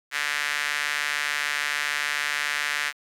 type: tone with high-pass filter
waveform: sawtooth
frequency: 146.83 Hz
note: D3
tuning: in tune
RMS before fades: -27 dBFS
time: 0.11-2.93 s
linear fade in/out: 50 ms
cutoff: 1800 Hz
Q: 2.5
effects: low-pass 11000 Hz 12 dB/octave + 8-bit